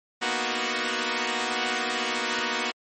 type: chord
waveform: 5% pulse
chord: B major seventh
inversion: third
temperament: equal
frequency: 233.1 / 246.9 / 311.1 / 370 Hz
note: A#3 / B3 / D#4 / F#4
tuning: 0 / 0 / 0 / 0 cents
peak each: -20 / -20 / -23 / -18 dBFS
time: 0.21-2.72 s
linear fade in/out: 20 ms
effects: MP3 32 kbps